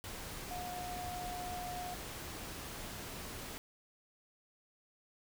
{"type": "tone in noise", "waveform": "sine", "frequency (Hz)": 719, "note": "F#5", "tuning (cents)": -50, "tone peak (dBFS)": -41, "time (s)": [0.51, 1.94], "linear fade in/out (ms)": 0, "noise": "pink", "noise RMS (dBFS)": -45, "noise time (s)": [0.04, 3.58], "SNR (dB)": 1, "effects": []}